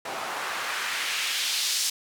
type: noise with band-pass filter sweep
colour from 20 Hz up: white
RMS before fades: -29 dBFS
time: 0.05-1.9 s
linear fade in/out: 5 ms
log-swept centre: 700 to 5500 Hz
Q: 1.2
effects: none